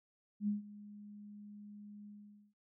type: tone with ADSR envelope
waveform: sine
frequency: 206.8 Hz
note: G#3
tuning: 7 cents flat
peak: -30 dBFS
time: 0.4-2.54 s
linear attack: 78 ms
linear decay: 140 ms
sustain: -19 dB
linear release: 470 ms
effects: none